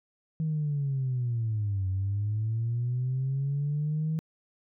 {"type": "linear two-way sweep", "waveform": "sine", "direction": "down then up", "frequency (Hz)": [160.1, 93.3, 160.1], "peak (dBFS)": -25, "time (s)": [0.4, 4.19], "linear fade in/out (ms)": 0, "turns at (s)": 1.88, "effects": ["tanh soft clip ceiling -22 dBFS"]}